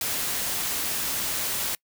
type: noise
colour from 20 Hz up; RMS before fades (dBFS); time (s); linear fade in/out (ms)
white; -28; 0.01-1.75; 2
effects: noise-tail reverb RT60 0.1 s tail -26 dB re dry